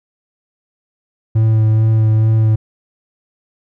triangle tone with vibrato, 110 Hz, A2, in tune, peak -7 dBFS, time 1.35-2.56 s, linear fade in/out 10 ms, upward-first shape sine, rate 2.3 Hz, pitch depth 15 cents each way, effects none

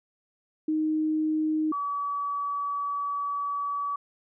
sine tone pair in turn, 311.1 / 1142.4 Hz, D#4 / D6, 0 / -48 cents, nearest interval octave + major seventh, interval 2252 cents, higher second, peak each -23 / -27 dBFS, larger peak first, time 0.68-1.72 / 1.72-3.96 s, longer second, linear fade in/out 5 ms, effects none

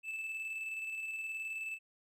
triangle tone with tremolo, 2632 Hz, E7, 3 cents flat, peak -35 dBFS, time 0.03-1.79 s, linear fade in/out 50 ms, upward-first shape square, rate 19 Hz, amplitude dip 30%, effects none

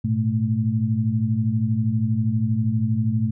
sine tone cluster, 107 / 119.5 / 219.7 Hz, A2 / A#2 / A3, -48 / +43 / -2 cents, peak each -23 dBFS, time 0.04-3.31 s, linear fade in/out 10 ms, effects none

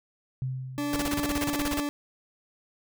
sine tone with exponential decay, 130 Hz, C3, 11 cents flat, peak -26 dBFS, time 0.42-1.57 s, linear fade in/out 0 ms, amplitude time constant 250 ms
40% pulse tone, 290 Hz, D4, 22 cents flat, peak -27 dBFS, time 0.78-1.89 s, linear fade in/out 0 ms
pink noise bursts, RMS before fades -30 dBFS, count 15, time 0.93-1.802 s, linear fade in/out 2 ms, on 32 ms, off 28 ms
effects none

